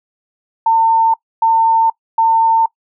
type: tone bursts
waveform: sine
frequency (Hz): 903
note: A5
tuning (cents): +45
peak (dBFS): -8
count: 3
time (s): 0.66-2.66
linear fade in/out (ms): 5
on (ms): 480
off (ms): 280
effects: noise-tail reverb RT60 0.1 s tail -23 dB re dry